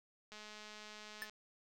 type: click train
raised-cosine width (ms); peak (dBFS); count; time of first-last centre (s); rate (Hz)
0.2; -35; 208; 0.32-1.296; 212
type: tone with exponential decay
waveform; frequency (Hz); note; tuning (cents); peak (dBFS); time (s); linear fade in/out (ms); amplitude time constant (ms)
square; 1754; A6; -6; -37; 1.22-1.29; 0; 15
effects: none